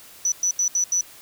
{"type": "tone bursts at uneven times", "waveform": "sine", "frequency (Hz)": 5940, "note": "F#8", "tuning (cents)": 6, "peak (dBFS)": -18, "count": 5, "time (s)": [[0.25, 0.32], [0.43, 0.51], [0.59, 0.68], [0.75, 0.84], [0.92, 1.01]], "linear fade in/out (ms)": 2, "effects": ["white hiss -46 dBFS RMS until 1.21 s"]}